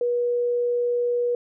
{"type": "tone", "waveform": "sine", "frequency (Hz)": 483.3, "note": "B4", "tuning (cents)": -38, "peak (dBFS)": -20, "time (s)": [0.01, 1.35], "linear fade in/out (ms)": 2, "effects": []}